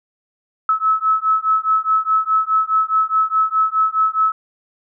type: beating tone pair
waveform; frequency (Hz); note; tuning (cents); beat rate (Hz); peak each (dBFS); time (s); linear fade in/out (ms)
sine; 1295 / 1299.8; E6 / E6; -31 / -25; 4.8; -17; 0.69-4.32; 2
effects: none